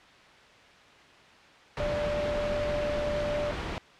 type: tone in noise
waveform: sine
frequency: 590 Hz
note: D5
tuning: 8 cents sharp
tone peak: -28 dBFS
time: 1.8-3.51 s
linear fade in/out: 0 ms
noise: pink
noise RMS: -33 dBFS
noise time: 1.77-3.78 s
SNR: +2 dB
effects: white hiss -53 dBFS RMS until 3.99 s + low-pass 3000 Hz 12 dB/octave